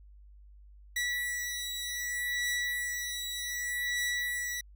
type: beating tone pair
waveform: sawtooth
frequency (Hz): 1948 / 1948.65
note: B6 / B6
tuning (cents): -24 / -24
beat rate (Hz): 0.65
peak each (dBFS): -33 / -30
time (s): 0.96-4.61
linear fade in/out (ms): 5
effects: added 50 Hz sine -51 dBFS peak until 4.75 s